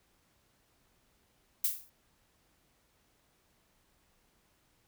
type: noise with exponential decay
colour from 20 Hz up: violet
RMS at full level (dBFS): -26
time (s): 1.64-1.9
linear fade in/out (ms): 5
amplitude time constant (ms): 56
effects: pink hiss -71 dBFS RMS until 4.87 s